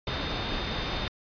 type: tone in noise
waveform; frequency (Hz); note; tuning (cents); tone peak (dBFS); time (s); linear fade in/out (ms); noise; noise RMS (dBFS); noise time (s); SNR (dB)
sine; 3636; A#7; -44; -39; 0.07-1.08; 2; pink; -31; 0.07-1.08; -11
effects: resampled to 11025 Hz